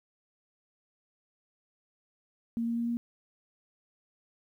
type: tone with pitch steps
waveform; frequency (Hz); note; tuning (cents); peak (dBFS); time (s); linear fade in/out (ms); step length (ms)
sine; 231.6 / 233.1 / 234.6 / 236.1; A#3 / A#3 / A#3 / A#3; -11 / 0 / +11 / +22; -28; 2.57-2.97; 0; 100
effects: 11-bit